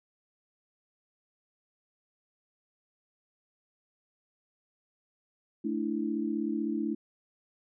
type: chord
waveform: sine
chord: A suspended fourth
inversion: none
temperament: equal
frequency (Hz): 220 / 293.7 / 329.6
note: A3 / D4 / E4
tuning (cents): 0 / 0 / 0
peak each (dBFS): -33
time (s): 5.64-6.95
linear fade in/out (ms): 10
effects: none